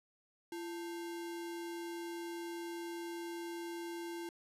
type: tone with sample-and-hold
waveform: sine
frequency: 340 Hz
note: F4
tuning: 46 cents flat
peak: -40 dBFS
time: 0.52-4.29 s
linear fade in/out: 2 ms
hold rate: 1225 Hz
effects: resampled to 32000 Hz